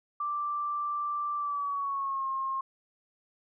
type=tone with pitch glide; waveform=sine; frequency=1174.7 to 1071 Hz; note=D6 to C6; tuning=0 to +40 cents; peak=-29 dBFS; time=0.2-2.61 s; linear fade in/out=5 ms; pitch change=-160 cents; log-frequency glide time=1.36-2.27 s; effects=none